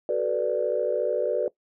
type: chord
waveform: sine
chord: B minor seventh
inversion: second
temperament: equal with one note detuned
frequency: 376.5 / 440 / 493.9 / 587.3 Hz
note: F#4 / A4 / B4 / D5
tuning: +30 / 0 / 0 / 0 cents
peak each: -30 / -29 / -26 / -26 dBFS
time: 0.09-1.48 s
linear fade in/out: 2 ms
effects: noise-tail reverb RT60 0.1 s tail -20 dB re dry + tanh soft clip ceiling -12 dBFS